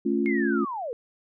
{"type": "chord", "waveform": "sine", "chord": "A augmented", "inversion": "none", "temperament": "equal", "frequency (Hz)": [220, 277.2, 349.2], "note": ["A3", "C#4", "E#4"], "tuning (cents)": [0, 0, 0], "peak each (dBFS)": -26, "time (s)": [0.05, 0.65], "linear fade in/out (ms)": 10}
{"type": "linear sweep", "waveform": "sine", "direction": "down", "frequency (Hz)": [2180, 440.9], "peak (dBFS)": -29, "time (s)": [0.26, 0.93], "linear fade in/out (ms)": 0}
{"effects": []}